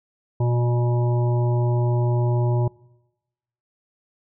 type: harmonic tone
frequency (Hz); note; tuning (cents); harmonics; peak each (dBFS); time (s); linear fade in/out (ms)
120.8; B2; -38; 1 / 3 / 5 / 7 / 8; -18 / -28 / -32 / -35 / -36; 0.4-2.68; 5
effects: noise-tail reverb RT60 1.0 s tail -24 dB re dry